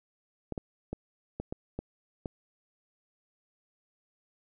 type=clicks; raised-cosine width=2 ms; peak=-21 dBFS; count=7; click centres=0.523 / 0.578 / 0.93 / 1.4 / 1.525 / 1.79 / 2.258 s; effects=none